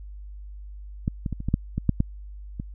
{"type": "clicks", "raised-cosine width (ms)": 5, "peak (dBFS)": [-11, -15, -17, -22, -13, -7, -13, -6, -8, -18], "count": 10, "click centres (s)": [1.079, 1.262, 1.327, 1.404, 1.486, 1.541, 1.78, 1.893, 2.004, 2.599], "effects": ["added 50 Hz sine -37 dBFS peak until 2.74 s"]}